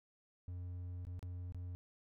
triangle tone with dropouts, 89.2 Hz, F2, 37 cents sharp, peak -40 dBFS, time 0.48-1.75 s, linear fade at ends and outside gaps 0 ms, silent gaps 1.051-1.069 / 1.193-1.228 / 1.523-1.546 s, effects none

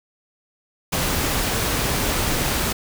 pink noise, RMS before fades -22 dBFS, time 0.92-2.73 s, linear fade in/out 10 ms, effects none

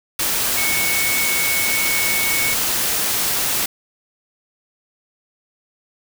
sine tone in noise, 2217 Hz, C#7, in tune, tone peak -21 dBFS, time 0.57-2.54 s, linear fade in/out 5 ms, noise white, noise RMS -20 dBFS, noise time 0.19-3.66 s, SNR -4 dB, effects none

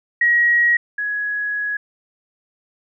sine tone pair in turn, 1900 / 1674.3 Hz, A#6 / G#6, +33 / +14 cents, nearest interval major second, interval 219 cents, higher first, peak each -12 / -20 dBFS, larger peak first, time 0.21-0.77 / 0.98-1.77 s, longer second, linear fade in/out 5 ms, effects none

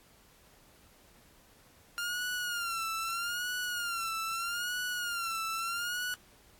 sawtooth tone with vibrato, 1396.9 Hz, F6, in tune, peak -29 dBFS, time 1.98-6.14 s, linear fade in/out 0 ms, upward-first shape sine, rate 0.79 Hz, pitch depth 92 cents each way, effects pink hiss -61 dBFS RMS until 6.59 s + AAC 64 kbps

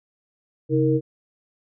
sine tone cluster, 135 / 315.9 / 465.5 Hz, C#3 / D#4 / A#4, -45 / +26 / -2 cents, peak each -21 dBFS, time 0.69-1.01 s, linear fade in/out 50 ms, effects none

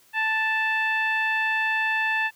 15% pulse tone with low-pass filter, 880 Hz, A5, in tune, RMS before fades -24 dBFS, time 0.13-2.31 s, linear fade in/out 50 ms, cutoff 2200 Hz, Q 3.4, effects white hiss -58 dBFS RMS until 2.35 s

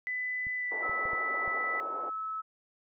sine tone with pitch glide, 2000 to 1980.5 Hz, B6 to B6, +21 to +4 cents, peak -31 dBFS, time 0.07-1.8 s, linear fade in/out 0 ms, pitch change -17 cents, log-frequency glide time 0.56-0.67 s
clicks, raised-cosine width 5 ms, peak -36 dBFS, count 5, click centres 0.469 / 0.895 / 1.055 / 1.133 / 1.478 s
white band-pass noise, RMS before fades -42 dBFS, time 0.71-2.1 s, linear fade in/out 10 ms, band 350 to 860 Hz, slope 24 dB/octave
sine tone, 1299 Hz, E6, 26 cents flat, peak -33 dBFS, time 0.82-2.42 s, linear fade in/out 20 ms
effects none

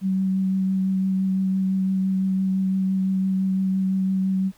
sine tone with vibrato, 190 Hz, F#3, 46 cents sharp, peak -19 dBFS, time 0.01-4.52 s, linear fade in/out 50 ms, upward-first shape triangle, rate 5.9 Hz, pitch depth 14 cents each way, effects pink hiss -56 dBFS RMS until 4.57 s

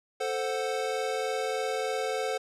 square chord, F# diminished, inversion first, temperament equal, 440 / 523.3 / 740 Hz, A4 / C5 / F#5, 0 / 0 / 0 cents, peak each -33 / -33 / -35 dBFS, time 0.2-2.38 s, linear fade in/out 10 ms, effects low-pass 9000 Hz 12 dB/octave

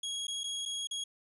sawtooth tone with dropouts, 3309 Hz, G#7, 7 cents flat, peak -31 dBFS, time 0.03-1.04 s, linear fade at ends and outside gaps 5 ms, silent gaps 0.27-0.28 / 0.435-0.44 / 0.654-0.658 / 0.872-0.91 s, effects resampled to 24000 Hz

